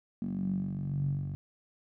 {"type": "tone with band-pass filter sweep", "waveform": "10% pulse", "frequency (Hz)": 47.47, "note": "F#1", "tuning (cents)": 45, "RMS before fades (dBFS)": -33, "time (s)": [0.22, 1.35], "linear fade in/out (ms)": 0, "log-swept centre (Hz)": [220, 120], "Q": 8.5, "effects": []}